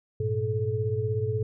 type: tone cluster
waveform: sine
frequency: 102.2 / 118.6 / 432.1 Hz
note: G#2 / A#2 / A4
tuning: -27 / +30 / -31 cents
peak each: -29 dBFS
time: 0.2-1.43 s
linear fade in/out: 5 ms
effects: none